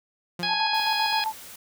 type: tone with exponential decay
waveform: sawtooth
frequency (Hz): 175.5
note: F3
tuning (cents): +9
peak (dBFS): -25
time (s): 0.39-0.7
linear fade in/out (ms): 5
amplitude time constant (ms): 67
type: harmonic tone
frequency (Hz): 830.6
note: G#5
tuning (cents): 0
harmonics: 1 / 2 / 3 / 4 / 5 / 6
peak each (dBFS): -31 / -31 / -31 / -31 / -31 / -31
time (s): 0.43-1.24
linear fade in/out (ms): 0
type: tone with tremolo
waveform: sine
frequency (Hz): 880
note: A5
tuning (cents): 0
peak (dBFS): -23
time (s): 0.47-1.33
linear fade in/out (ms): 50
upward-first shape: square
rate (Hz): 7.6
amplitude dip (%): 60
type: noise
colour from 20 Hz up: white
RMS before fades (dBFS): -43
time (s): 0.74-1.56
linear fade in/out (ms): 5
effects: none